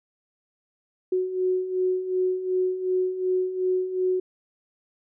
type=beating tone pair; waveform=sine; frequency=367.4 / 370.1 Hz; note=F#4 / F#4; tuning=-12 / 0 cents; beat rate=2.7 Hz; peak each=-29 / -23 dBFS; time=1.12-4.2 s; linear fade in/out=5 ms; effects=none